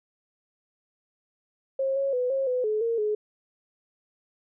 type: tone with pitch steps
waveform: sine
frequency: 537 / 549 / 498.4 / 539 / 502 / 428.6 / 461.5 / 423.2 Hz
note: C5 / C#5 / B4 / C#5 / B4 / A4 / A#4 / G#4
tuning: +45 / -17 / +16 / -49 / +28 / -45 / -17 / +33 cents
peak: -23 dBFS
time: 1.79-3.15 s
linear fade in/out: 5 ms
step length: 170 ms
effects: none